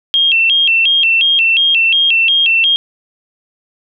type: tone with vibrato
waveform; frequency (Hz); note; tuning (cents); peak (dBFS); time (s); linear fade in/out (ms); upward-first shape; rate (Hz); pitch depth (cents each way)
sine; 2948; F#7; -7; -8; 0.14-2.76; 0; square; 2.8; 160
effects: none